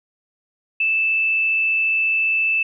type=tone with frequency modulation; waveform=sine; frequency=2637 Hz; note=E7; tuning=in tune; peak=-16 dBFS; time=0.8-2.63 s; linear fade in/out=5 ms; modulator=94.7 Hz; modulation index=0.27; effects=none